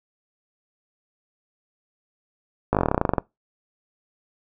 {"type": "slowing click train", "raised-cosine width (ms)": 1, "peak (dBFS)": -5, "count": 16, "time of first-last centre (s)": [2.73, 3.182], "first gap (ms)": 18, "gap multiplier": 1.07, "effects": ["noise-tail reverb RT60 0.2 s tail -23 dB re dry"]}